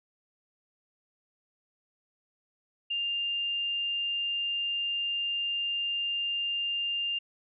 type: tone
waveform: sine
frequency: 2800 Hz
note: F7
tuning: 4 cents sharp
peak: -28 dBFS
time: 2.9-7.19 s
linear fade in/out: 10 ms
effects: none